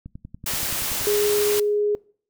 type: click train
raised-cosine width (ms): 5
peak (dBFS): -24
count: 11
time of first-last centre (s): 0.06-1.012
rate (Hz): 10.5
type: noise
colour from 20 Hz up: white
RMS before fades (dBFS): -26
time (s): 0.46-1.6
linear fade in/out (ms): 5
type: tone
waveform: sine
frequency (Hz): 415.3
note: G#4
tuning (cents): 0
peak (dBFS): -18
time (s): 1.07-1.95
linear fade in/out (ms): 0
effects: noise-tail reverb RT60 0.5 s tail -23 dB re dry